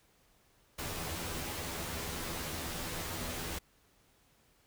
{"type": "noise with comb filter", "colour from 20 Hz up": "pink", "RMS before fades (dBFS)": -39, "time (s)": [0.78, 3.59], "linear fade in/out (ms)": 10, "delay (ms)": 12, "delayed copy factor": 0.8, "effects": ["pink hiss -68 dBFS RMS until 4.66 s"]}